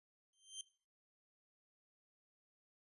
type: tone with exponential growth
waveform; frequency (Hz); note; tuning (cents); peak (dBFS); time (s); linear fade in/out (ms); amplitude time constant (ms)
20% pulse; 3136; G7; 0; -37; 0.33-0.61; 2; 60
effects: noise-tail reverb RT60 0.4 s tail -17 dB re dry + resampled to 24000 Hz